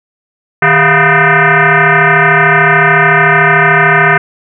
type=tone with frequency modulation; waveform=sine; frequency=155.8 Hz; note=D#3; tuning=3 cents sharp; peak=-4 dBFS; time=0.62-4.18 s; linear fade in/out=5 ms; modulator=278 Hz; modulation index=7.1; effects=none